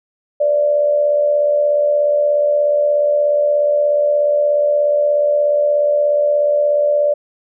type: tone with amplitude modulation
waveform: sine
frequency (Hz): 586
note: D5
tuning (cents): -4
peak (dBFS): -9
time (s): 0.4-7.14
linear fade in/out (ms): 10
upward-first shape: sine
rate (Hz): 76.8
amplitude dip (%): 50
effects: none